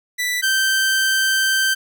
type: tone pair in turn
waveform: sawtooth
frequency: 1975.5 / 1557.4 Hz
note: B6 / G6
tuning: 0 / -12 cents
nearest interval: major third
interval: 412 cents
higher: first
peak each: -16 / -12 dBFS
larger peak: second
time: 0.18-0.42 / 0.42-1.75 s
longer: second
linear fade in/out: 20 ms
effects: none